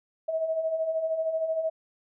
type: beating tone pair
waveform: sine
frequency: 632 / 645 Hz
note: D#5 / E5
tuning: +27 / -38 cents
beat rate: 13 Hz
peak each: -34 / -26 dBFS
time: 0.28-1.7 s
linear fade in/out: 10 ms
effects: none